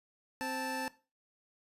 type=tone pair together; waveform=25% pulse; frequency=261.6 / 880 Hz; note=C4 / A5; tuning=0 / 0 cents; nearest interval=octave + major sixth; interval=2100 cents; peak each=-35 / -33 dBFS; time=0.41-0.88 s; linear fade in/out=0 ms; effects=noise-tail reverb RT60 0.3 s tail -17 dB re dry + resampled to 32000 Hz